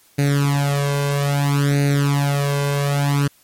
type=tone with flanger; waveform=sawtooth; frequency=142 Hz; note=C#3; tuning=42 cents sharp; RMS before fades=-18 dBFS; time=0.18-3.28 s; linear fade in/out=10 ms; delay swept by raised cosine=0.46 to 1.96 ms; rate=0.61 Hz; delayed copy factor=+0.9; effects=white hiss -54 dBFS RMS until 3.43 s + MP3 64 kbps